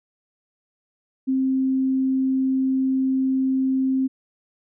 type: tone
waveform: sine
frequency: 263.7 Hz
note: C4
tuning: 14 cents sharp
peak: -18 dBFS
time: 1.27-4.08 s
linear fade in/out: 20 ms
effects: none